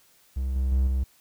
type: tone with level steps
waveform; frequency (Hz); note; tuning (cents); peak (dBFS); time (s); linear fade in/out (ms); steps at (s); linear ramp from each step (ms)
triangle; 65.41; C2; 0; -23 / -20 / -17 / -20; 0.36-1.04; 10; 0.56 / 0.72 / 0.87; 2
effects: white hiss -60 dBFS RMS until 1.2 s